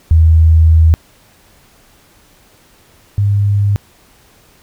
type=tone pair in turn; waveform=sine; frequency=80.5 / 101.41 Hz; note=E2 / G#2; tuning=-41 / -41 cents; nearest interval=major third; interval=400 cents; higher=second; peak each=-4 / -9 dBFS; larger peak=first; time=0.11-0.94 / 3.18-3.76 s; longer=first; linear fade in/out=0 ms; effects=pink hiss -48 dBFS RMS until 4.62 s